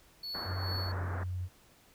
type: tone with tremolo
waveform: triangle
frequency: 4412 Hz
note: C#8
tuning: 9 cents flat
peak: -35 dBFS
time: 0.23-0.92 s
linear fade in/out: 5 ms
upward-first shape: sine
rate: 2.4 Hz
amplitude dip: 65%
type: low-pass noise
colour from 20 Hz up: white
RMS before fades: -42 dBFS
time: 0.34-1.24 s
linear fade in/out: 10 ms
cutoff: 1700 Hz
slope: 48 dB/octave
type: tone with pitch glide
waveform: sine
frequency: 92.5 to 90.86 Hz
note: F#2 to F#2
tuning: 0 to -31 cents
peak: -33 dBFS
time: 0.44-1.49 s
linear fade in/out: 50 ms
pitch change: -31 cents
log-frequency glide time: 0.8-1.04 s
effects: pink hiss -62 dBFS RMS until 1.94 s